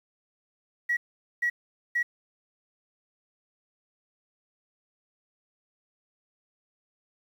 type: tone bursts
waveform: sine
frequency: 1920 Hz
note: B6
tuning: 49 cents flat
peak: -22 dBFS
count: 3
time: 0.89-2.03 s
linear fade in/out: 10 ms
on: 80 ms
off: 450 ms
effects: tanh soft clip ceiling -18 dBFS + 9-bit